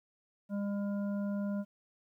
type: harmonic tone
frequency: 201.9 Hz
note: G#3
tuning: 49 cents flat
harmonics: 1 / 3 / 5 / 7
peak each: -32 / -42 / -54 / -53 dBFS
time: 0.49-1.65 s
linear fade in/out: 50 ms
effects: 12-bit

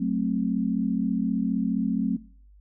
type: chord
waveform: sine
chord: F# diminished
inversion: none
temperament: equal with one note detuned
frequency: 185 / 220 / 264.1 Hz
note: F#3 / A3 / C4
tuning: 0 / 0 / +16 cents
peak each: -27 dBFS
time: 0-2.17 s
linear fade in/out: 10 ms
effects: noise-tail reverb RT60 0.5 s tail -21 dB re dry + added 50 Hz sine -50 dBFS peak until 2.6 s

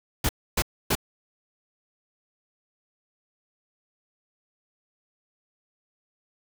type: noise bursts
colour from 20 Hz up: pink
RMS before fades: -23 dBFS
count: 3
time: 0.24-0.953 s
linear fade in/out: 5 ms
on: 51 ms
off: 280 ms
effects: none

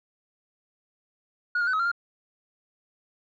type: tone with pitch steps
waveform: sine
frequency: 1446 / 1409 / 1511 / 1275 / 1379 / 1403 Hz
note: F#6 / F6 / F#6 / D#6 / F6 / F6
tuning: -40 / +15 / +36 / +42 / -22 / +8 cents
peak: -20 dBFS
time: 1.55-1.916 s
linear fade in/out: 5 ms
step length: 61 ms
effects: tanh soft clip ceiling -21 dBFS

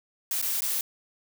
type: noise with dropouts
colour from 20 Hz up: blue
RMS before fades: -28 dBFS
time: 0.31-0.81 s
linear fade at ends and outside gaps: 2 ms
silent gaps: 0.416-0.425 / 0.607-0.62 s
effects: none

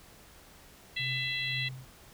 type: harmonic tone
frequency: 668 Hz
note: E5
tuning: 23 cents sharp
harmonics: 3 / 4 / 5 / 6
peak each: -35 / -36 / -37 / -38 dBFS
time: 0.96-1.69 s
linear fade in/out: 10 ms
type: tone with tremolo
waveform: sine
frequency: 130 Hz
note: C3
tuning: 11 cents flat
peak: -35 dBFS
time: 0.99-1.85 s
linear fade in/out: 10 ms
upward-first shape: triangle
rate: 2 Hz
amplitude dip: 85%
effects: pink hiss -55 dBFS RMS until 2.13 s

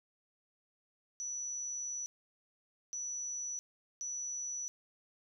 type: tone bursts at uneven times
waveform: sine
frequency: 5920 Hz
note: F#8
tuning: in tune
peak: -37 dBFS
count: 3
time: 1.2-2.06 / 2.93-3.59 / 4.01-4.68 s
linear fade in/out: 0 ms
effects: none

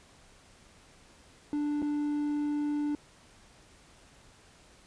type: tone with dropouts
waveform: triangle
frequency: 294.3 Hz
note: D4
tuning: 4 cents sharp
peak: -26 dBFS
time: 1.53-2.95 s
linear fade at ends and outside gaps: 1 ms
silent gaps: 1.819-1.825 s
effects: pink hiss -58 dBFS RMS until 4.86 s + resampled to 22050 Hz

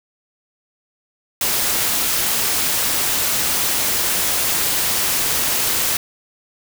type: noise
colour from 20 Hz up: white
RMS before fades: -19 dBFS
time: 1.41-5.97 s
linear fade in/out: 2 ms
effects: none

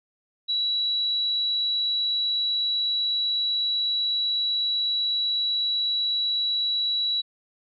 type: tone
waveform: sine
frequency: 3916 Hz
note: B7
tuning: 15 cents flat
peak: -22 dBFS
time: 0.48-7.22 s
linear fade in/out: 20 ms
effects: none

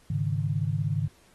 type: chord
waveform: sine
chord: Ab suspended fourth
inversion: none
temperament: equal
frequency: 103.83 / 138.59 / 155.56 Hz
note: Ab2 / Db3 / Eb3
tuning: 0 / 0 / 0 cents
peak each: -29 dBFS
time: 0.1-1.08 s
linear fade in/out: 5 ms
effects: pink hiss -60 dBFS RMS until 1.34 s + AAC 32 kbps

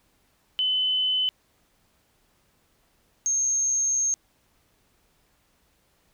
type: tone pair in turn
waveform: sine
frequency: 3026 / 6428 Hz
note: F#7 / G8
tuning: +38 / +43 cents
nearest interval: octave + minor second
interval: 1305 cents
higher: second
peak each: -21 dBFS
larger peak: neither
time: 0.59-1.29 / 3.26-4.14 s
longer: second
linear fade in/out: 0 ms
effects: pink hiss -66 dBFS RMS until 6.13 s

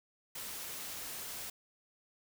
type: noise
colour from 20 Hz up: white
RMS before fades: -43 dBFS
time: 0.35-1.5 s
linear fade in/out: 5 ms
effects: none

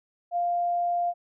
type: tone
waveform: sine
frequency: 698.5 Hz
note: F5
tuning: in tune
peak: -23 dBFS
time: 0.31-1.14 s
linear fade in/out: 50 ms
effects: none

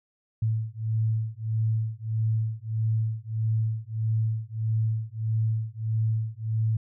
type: beating tone pair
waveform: sine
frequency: 110 / 111.6 Hz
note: A2 / A2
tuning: 0 / +25 cents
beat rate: 1.6 Hz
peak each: -27 dBFS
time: 0.42-6.77 s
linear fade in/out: 5 ms
effects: none

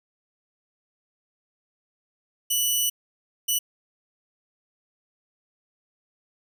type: tone bursts at uneven times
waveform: 10% pulse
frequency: 2960 Hz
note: F#7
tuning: in tune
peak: -13 dBFS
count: 2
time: 2.5-2.9 / 3.48-3.59 s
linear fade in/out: 10 ms
effects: none

